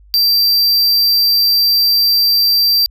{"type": "tone", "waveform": "square", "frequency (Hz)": 4699, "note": "D8", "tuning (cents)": 0, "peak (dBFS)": -10, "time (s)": [0.14, 2.86], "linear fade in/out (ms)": 0, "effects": ["added 50 Hz sine -41 dBFS peak until 2.9 s"]}